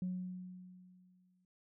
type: tone with exponential decay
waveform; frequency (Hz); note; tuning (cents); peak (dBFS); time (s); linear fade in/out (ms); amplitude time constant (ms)
sine; 182.6; F#3; -23; -33; 0.02-1.45; 2; 310
effects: tanh soft clip ceiling -31 dBFS